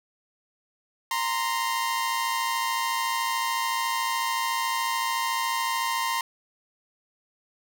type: tone pair together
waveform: sawtooth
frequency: 929.2 / 1043 Hz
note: A#5 / C6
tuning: -6 / -6 cents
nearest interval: major second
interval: 200 cents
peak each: -24 dBFS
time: 1.11-6.21 s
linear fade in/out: 2 ms
effects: none